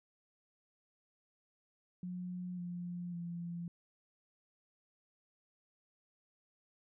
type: tone with pitch steps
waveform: sine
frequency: 180 / 175.79 / 171.67 Hz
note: F#3 / F3 / F3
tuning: -47 / +12 / -29 cents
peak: -39 dBFS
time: 2.03-3.68 s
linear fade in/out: 2 ms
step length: 550 ms
effects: none